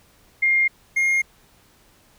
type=tone pair in turn; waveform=sine / triangle; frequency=2121 / 2133 Hz; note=C7 / C7; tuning=+23 / +33 cents; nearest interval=unison; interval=10 cents; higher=second; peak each=-15 dBFS; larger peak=neither; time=0.42-0.68 / 0.96-1.22 s; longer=neither; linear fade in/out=10 ms; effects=pink hiss -56 dBFS RMS until 2.18 s